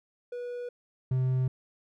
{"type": "tone pair in turn", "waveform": "triangle", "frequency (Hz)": [487.1, 129.02], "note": ["B4", "C3"], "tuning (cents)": [-24, -24], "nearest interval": "octave + major seventh", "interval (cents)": 2300, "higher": "first", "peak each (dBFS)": [-32, -22], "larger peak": "second", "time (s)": [[0.32, 0.69], [1.11, 1.48]], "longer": "neither", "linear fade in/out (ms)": 5, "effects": []}